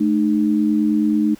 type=tone pair together; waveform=sine; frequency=216.1 / 305.3 Hz; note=A3 / D#4; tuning=-31 / -33 cents; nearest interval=tritone; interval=598 cents; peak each=-17 dBFS; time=0-1.35 s; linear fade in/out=10 ms; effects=pink hiss -48 dBFS RMS until 1.39 s